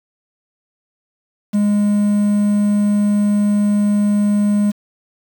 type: tone with quantisation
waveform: triangle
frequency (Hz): 206.5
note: G#3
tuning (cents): -10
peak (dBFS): -10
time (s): 1.53-4.72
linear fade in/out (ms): 20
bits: 6
effects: none